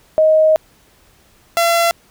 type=tone pair in turn; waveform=sine / sawtooth; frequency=627 / 678.9 Hz; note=D#5 / F5; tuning=+13 / -49 cents; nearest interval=minor second; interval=138 cents; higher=second; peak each=-8 dBFS; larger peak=neither; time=0.18-0.56 / 1.57-1.91 s; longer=first; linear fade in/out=0 ms; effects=pink hiss -52 dBFS RMS until 2.1 s